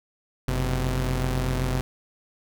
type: tone pair together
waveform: sawtooth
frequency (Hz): 45.18 / 127.7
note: F#1 / C3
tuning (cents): -40 / -42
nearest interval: octave + tritone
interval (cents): 1798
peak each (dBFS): -22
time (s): 0.48-1.81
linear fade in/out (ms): 0
effects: none